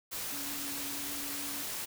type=tone in noise; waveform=sine; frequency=283.8 Hz; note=C#4; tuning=41 cents sharp; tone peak=-45 dBFS; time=0.31-1.63 s; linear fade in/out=20 ms; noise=white; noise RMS=-38 dBFS; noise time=0.11-1.86 s; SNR=-10 dB; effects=none